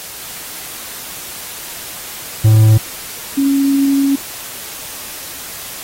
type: tone pair in turn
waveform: triangle / sine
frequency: 109.2 / 276.3 Hz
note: A2 / C#4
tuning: -13 / -6 cents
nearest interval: octave + major third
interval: 1607 cents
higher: second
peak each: -3 / -10 dBFS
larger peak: first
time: 2.44-2.78 / 3.37-4.16 s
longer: second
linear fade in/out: 10 ms
effects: white hiss -29 dBFS RMS until 5.83 s + AAC 48 kbps